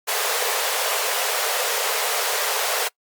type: high-pass noise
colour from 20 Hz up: pink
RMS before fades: -23 dBFS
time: 0.07-2.89 s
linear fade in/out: 20 ms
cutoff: 420 Hz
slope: 96 dB/octave
effects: noise-tail reverb RT60 0.1 s tail -24 dB re dry + Opus 48 kbps